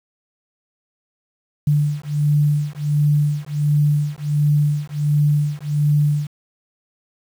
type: beating tone pair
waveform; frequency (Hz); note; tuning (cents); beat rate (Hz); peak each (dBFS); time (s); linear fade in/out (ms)
sine; 146.83 / 148.23; D3 / D3; 0 / +16; 1.4; -18; 1.67-6.27; 5
effects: 7-bit